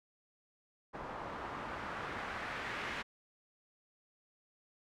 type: noise with low-pass filter sweep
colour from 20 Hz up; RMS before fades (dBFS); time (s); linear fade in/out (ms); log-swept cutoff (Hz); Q
white; -42; 0.93-3.03; 20; 950 to 2100; 1.4
effects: none